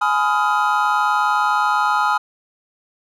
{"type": "chord", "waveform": "triangle", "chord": "F half-diminished seventh", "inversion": "first", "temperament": "just", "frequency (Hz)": [838.1, 1005.8, 1257.2, 1396.9], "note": ["Ab5", "Cb6", "Eb6", "F6"], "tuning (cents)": [16, 31, 18, 0], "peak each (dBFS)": [-18, -20, -18, -20], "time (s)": [0.01, 2.18], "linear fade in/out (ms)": 10, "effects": []}